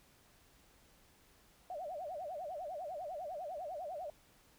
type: tone with vibrato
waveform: sine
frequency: 659.3 Hz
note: E5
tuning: in tune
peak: -40 dBFS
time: 1.7-4.1 s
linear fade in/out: 2 ms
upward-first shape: sine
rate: 10 Hz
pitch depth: 240 cents each way
effects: pink hiss -66 dBFS RMS until 4.58 s